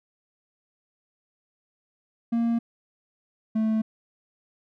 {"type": "tone pair in turn", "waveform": "triangle", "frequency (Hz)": [232.5, 219.5], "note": ["A#3", "A3"], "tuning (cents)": [-4, -4], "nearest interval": "minor second", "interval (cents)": 100, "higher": "first", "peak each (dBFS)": -19, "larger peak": "neither", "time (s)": [[2.32, 2.59], [3.55, 3.82]], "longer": "neither", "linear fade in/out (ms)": 10, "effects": []}